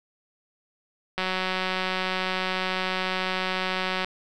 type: click train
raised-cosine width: 0.3 ms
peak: -11 dBFS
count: 534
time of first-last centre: 1.18-4.046 s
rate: 186 Hz
effects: none